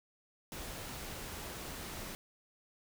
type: noise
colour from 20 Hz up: pink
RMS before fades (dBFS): -44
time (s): 0.52-2.15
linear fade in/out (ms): 0
effects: none